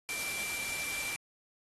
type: tone in noise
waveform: sine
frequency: 2349 Hz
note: D7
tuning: in tune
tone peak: -37 dBFS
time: 0.09-1.16 s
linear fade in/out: 0 ms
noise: white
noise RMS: -38 dBFS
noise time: 0.09-1.16 s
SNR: -2 dB
effects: AAC 32 kbps